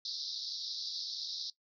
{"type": "band-pass noise", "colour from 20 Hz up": "white", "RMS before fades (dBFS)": -40, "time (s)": [0.05, 1.5], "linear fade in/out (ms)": 2, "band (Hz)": [3700, 5400], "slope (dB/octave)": 96, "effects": ["noise-tail reverb RT60 0.1 s tail -18 dB re dry"]}